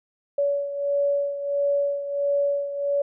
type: beating tone pair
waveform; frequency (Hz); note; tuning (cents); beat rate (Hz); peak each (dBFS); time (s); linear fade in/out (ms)
sine; 567 / 568.5; C#5 / C#5; +39 / +44; 1.5; -22 / -28; 0.38-3.02; 5
effects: none